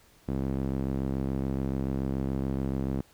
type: tone with band-pass filter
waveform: sawtooth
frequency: 67 Hz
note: C2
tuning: 42 cents sharp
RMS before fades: -30 dBFS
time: 0.28-3.01 s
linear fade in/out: 0 ms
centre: 240 Hz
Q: 1.1
effects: pink hiss -60 dBFS RMS until 3.13 s